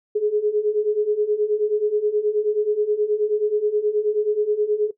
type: beating tone pair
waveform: sine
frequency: 415.3 / 424.7 Hz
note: G#4 / G#4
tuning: 0 / +39 cents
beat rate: 9.4 Hz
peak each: -23 / -19 dBFS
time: 0.15-4.91 s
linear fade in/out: 10 ms
effects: noise-tail reverb RT60 0.1 s tail -17 dB re dry